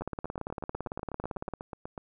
two click trains, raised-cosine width 1 ms, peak -20 / -24 dBFS, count 28 / 17, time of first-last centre 0.02-1.537 / 0.01-1.978 s, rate 17.8 / 8.13 Hz, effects none

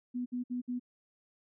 sine tone bursts, 246.9 Hz, B3, in tune, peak -32 dBFS, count 4, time 0.14-0.797 s, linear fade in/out 20 ms, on 120 ms, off 59 ms, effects none

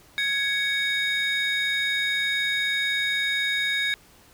triangle tone cluster, 1665 / 2235 / 3733 Hz, G#6 / C#7 / A#7, +4 / +14 / +2 cents, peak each -25 dBFS, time 0.18-3.94 s, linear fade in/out 0 ms, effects tanh soft clip ceiling -12 dBFS + pink hiss -54 dBFS RMS until 4.33 s

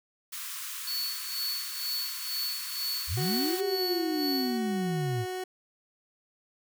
white high-pass noise, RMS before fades -38 dBFS, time 0.32-3.61 s, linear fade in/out 10 ms, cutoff 1000 Hz, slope 96 dB/octave
square tone with tremolo, 4435 Hz, C#8, in tune, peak -30 dBFS, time 0.87-4.58 s, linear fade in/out 5 ms, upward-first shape sine, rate 2.1 Hz, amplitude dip 75%
sine linear two-way sweep, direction up then down, 58.27 to 405 to 104.9 Hz, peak -28 dBFS, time 3.07-5.26 s, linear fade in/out 50 ms, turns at 3.63 s
30% pulse tone with vibrato, 370 Hz, F#4, in tune, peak -30 dBFS, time 3.17-5.44 s, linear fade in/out 5 ms, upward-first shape triangle, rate 0.9 Hz, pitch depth 18 cents each way
effects none

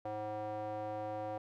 square tone with band-pass filter, 106.5 Hz, G#2, 44 cents sharp, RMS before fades -40 dBFS, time 0.05-1.38 s, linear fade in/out 5 ms, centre 650 Hz, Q 4.7, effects none

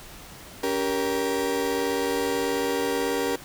35% pulse chord, G diminished, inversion second, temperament just, 282.2 / 392 / 470.4 Hz, Db4 / G4 / Bb4, +31 / 0 / +16 cents, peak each -28 / -27 / -25 dBFS, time 0.63-3.36 s, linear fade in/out 5 ms, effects pink hiss -44 dBFS RMS until 3.44 s

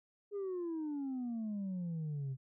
sine exponential sweep, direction down, 415.3 to 129.2 Hz, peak -34 dBFS, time 0.31-2.37 s, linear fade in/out 50 ms, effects tanh soft clip ceiling -35 dBFS

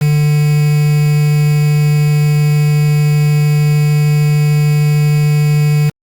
triangle tone with quantisation, 148.9 Hz, D3, 24 cents sharp, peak -6 dBFS, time 0.01-5.9 s, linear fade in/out 10 ms, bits 4, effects Opus 48 kbps

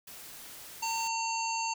white noise, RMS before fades -47 dBFS, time 0.07-1.08 s, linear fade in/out 5 ms
harmonic tone, 910 Hz, A#5, 42 cents flat, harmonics 1 / 3 / 5 / 7 / 8, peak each -32 / -37 / -39 / -40 / -41 dBFS, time 0.82-1.74 s, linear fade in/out 10 ms
effects none

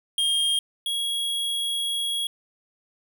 square tone pair in turn, 3227 / 3314 Hz, G7 / G#7, +50 / -4 cents, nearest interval unison, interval 46 cents, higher second, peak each -21 / -25 dBFS, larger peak first, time 0.18-0.59 / 0.86-2.27 s, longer second, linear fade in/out 2 ms, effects none

